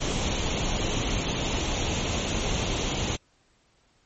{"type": "noise with comb filter", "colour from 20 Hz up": "pink", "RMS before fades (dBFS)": -27, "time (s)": [0, 3.17], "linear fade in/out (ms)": 20, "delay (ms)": 0.31, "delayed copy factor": 0.5, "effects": ["pink hiss -65 dBFS RMS until 4.05 s", "MP3 32 kbps"]}